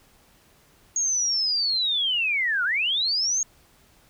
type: linear two-way sweep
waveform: sine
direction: down then up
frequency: 6645 to 1372 to 6645 Hz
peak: -21 dBFS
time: 0.96-3.43 s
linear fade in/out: 2 ms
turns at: 2.64 s
effects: pink hiss -58 dBFS RMS until 4.09 s